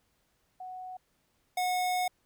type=tone pair in turn; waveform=sine / square; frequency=740 / 729 Hz; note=F#5 / F#5; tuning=0 / -26 cents; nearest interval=unison; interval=26 cents; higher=first; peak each=-39 / -28 dBFS; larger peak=second; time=0.6-0.97 / 1.57-2.08 s; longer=second; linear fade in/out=5 ms; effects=pink hiss -73 dBFS RMS until 2.25 s